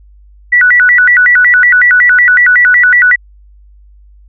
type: tone with vibrato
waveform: sine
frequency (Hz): 1700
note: G#6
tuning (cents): +40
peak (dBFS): -3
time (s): 0.52-3.16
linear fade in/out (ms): 10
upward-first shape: square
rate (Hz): 5.4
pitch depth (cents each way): 240
effects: added 50 Hz sine -37 dBFS peak until 4.28 s